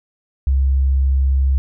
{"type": "tone", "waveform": "sine", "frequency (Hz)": 67.2, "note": "C2", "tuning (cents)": 47, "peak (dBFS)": -12, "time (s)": [0.47, 1.58], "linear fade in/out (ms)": 0, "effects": []}